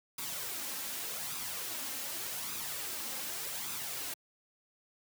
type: noise with flanger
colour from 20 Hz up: white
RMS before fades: -39 dBFS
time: 0.18-4.14 s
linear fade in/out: 5 ms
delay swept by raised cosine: 0.81 to 3.81 ms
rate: 0.85 Hz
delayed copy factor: +0.5
effects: high-pass 100 Hz 12 dB/octave